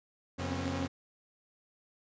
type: tone cluster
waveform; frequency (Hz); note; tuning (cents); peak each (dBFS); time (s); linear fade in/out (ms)
sawtooth; 88.6 / 135.6 / 244.6 / 259.1 / 272.5; F2 / C#3 / B3 / C4 / C#4; +25 / -38 / -16 / -17 / -29; -33 / -38 / -37 / -39 / -34; 0.38-0.88; 20
effects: resampled to 16000 Hz